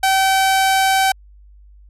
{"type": "tone", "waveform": "sawtooth", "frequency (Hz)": 769, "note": "G5", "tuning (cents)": -33, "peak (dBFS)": -9, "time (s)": [0.03, 1.12], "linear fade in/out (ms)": 5, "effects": ["added 50 Hz sine -42 dBFS peak until 1.89 s", "resampled to 32000 Hz"]}